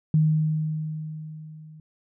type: tone with level ramp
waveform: sine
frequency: 155.56 Hz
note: D#3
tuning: in tune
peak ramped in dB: -15 to -43 dBFS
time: 0.14-1.8 s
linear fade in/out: 2 ms
effects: none